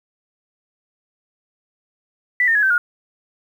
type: tone with pitch steps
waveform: sine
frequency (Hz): 1975.5 / 1822 / 1680.5 / 1549.9 / 1429.5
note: B6 / A#6 / G#6 / G6 / F6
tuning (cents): 0 / -40 / +20 / -20 / +40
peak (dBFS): -13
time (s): 2.4-2.78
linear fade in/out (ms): 2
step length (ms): 76
effects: 8-bit